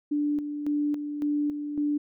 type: tone with tremolo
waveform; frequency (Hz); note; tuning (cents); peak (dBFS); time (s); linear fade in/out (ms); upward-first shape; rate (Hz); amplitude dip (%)
sine; 293.7; D4; 0; -23; 0.11-1.98; 10; square; 1.8; 55
effects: none